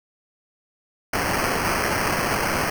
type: noise with sample-and-hold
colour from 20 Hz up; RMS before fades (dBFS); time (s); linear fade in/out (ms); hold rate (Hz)
blue; -23; 1.13-2.7; 5; 3675
effects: none

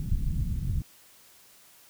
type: low-pass noise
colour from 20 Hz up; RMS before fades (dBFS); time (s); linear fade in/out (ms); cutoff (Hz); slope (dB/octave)
pink; -28; 0-0.82; 2; 170; 24
effects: white hiss -56 dBFS RMS until 1.89 s

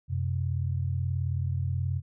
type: tone pair together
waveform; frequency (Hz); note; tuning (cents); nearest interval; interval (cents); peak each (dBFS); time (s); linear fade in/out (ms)
sine; 90.7 / 129.38; F#2 / C3; -34 / -19; tritone; 615; -28 / -30; 0.08-2.02; 50
effects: none

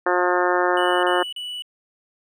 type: harmonic tone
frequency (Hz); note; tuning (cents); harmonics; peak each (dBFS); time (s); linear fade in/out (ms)
178.9; F3; +42; 2 / 3 / 4 / 5 / 6 / 7 / 8 / 9 / 10; -22 / -24 / -25 / -26 / -27 / -27 / -28 / -29 / -29; 0.06-1.23; 5
type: tone bursts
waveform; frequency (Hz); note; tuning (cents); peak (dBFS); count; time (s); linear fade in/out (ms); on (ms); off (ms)
triangle; 2956; F#7; -2; -27; 3; 0.77-1.622; 2; 260; 36
effects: none

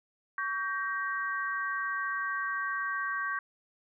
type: chord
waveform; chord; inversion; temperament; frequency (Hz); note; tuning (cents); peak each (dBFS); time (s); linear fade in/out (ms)
sine; G diminished; second; just; 1128.9 / 1568 / 1881.6; Db6 / G6 / Bb6; +31 / 0 / +16; -34 / -33 / -38; 0.38-3.39; 2
effects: none

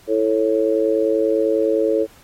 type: chord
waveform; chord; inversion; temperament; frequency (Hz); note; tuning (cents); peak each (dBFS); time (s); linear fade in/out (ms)
sine; A major; second; just; 330 / 440 / 550; E4 / A4 / C#5; +2 / 0 / -14; -21 / -18 / -20; 0.07-2.07; 50
effects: pink hiss -50 dBFS RMS until 2.23 s + AAC 48 kbps

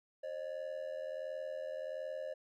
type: ring-modulated tone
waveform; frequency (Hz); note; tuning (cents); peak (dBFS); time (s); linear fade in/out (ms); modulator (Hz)
triangle; 572; D5; -46; -34; 0.23-2.34; 10; 40.7
effects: Opus 48 kbps

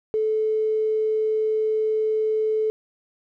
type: tone with tanh clipping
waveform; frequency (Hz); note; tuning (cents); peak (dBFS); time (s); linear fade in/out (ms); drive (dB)
triangle; 434.8; A4; -21; -19; 0.14-2.7; 0; 3
effects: none

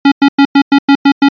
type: tone bursts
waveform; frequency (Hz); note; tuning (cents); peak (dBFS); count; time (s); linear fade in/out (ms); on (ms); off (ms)
square; 279.2; C#4; +13; -4; 8; 0.05-1.287; 5; 68; 99
effects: resampled to 11025 Hz

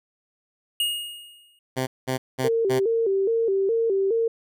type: tone with exponential decay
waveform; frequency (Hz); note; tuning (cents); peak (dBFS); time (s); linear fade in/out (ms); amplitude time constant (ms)
square; 2861; F7; +41; -20; 0.8-1.59; 2; 170
type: tone bursts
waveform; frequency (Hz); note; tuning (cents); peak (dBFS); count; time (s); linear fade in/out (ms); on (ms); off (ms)
10% pulse; 130; C3; -11; -15; 4; 1.76-2.8; 20; 110; 200
type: tone with vibrato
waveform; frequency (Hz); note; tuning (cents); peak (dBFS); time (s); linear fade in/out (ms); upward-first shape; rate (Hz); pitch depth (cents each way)
sine; 421.8; G#4; +27; -19; 2.44-4.28; 5; square; 2.4; 140
effects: none

